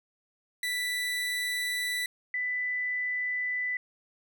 30% pulse / sine tone pair in turn, 1975.5 / 1991.5 Hz, B6 / B6, 0 / +14 cents, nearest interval unison, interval 14 cents, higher second, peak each -26 / -28 dBFS, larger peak first, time 0.63-2.06 / 2.34-3.77 s, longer neither, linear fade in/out 2 ms, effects none

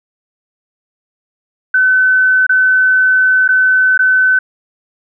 sine tone with dropouts, 1516 Hz, F#6, 42 cents sharp, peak -7 dBFS, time 1.74-4.39 s, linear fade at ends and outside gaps 5 ms, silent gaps 2.467-2.493 / 3.479-3.488 / 3.977-3.991 s, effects none

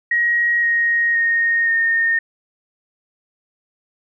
sine tone with pitch steps, 1893 / 1873.4 / 1854 / 1834.9 Hz, A#6 / A#6 / A#6 / A#6, +26 / +8 / -10 / -28 cents, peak -14 dBFS, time 0.11-2.19 s, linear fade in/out 5 ms, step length 520 ms, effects none

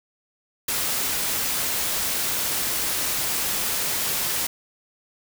white noise, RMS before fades -25 dBFS, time 0.68-4.47 s, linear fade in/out 5 ms, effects none

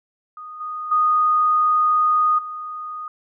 sine tone with level steps, 1237 Hz, D#6, 10 cents flat, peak -33 / -26 / -14 / -28 dBFS, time 0.37-3.08 s, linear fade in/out 2 ms, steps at 0.6 / 0.91 / 2.38 s, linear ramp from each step 10 ms, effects none

